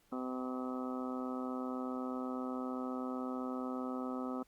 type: harmonic tone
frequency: 127.9 Hz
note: C3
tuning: 39 cents flat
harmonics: 2 / 3 / 4 / 5 / 6 / 7 / 8 / 9 / 10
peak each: -38 / -47 / -46 / -50 / -49 / -56 / -54 / -51 / -47 dBFS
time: 0.12-4.43 s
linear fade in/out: 5 ms
effects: pink hiss -71 dBFS RMS until 4.47 s + Opus 48 kbps